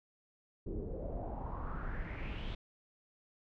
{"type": "noise with low-pass filter sweep", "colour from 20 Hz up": "brown", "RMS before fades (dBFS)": -40, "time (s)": [0.66, 2.55], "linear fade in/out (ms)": 5, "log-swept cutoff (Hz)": [350, 3500], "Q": 4.9, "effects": []}